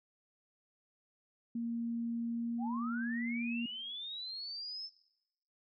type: tone with pitch glide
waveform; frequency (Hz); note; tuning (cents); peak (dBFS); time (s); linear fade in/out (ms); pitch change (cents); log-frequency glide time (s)
sine; 233.1 to 235.3; A#3 to A#3; 0 to +16; -34; 1.55-3.66; 5; +16; 2.31-2.71
type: linear sweep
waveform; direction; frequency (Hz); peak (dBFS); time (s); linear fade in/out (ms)
sine; up; 698.5 to 5330; -40; 2.58-4.9; 50
effects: noise-tail reverb RT60 0.9 s tail -20 dB re dry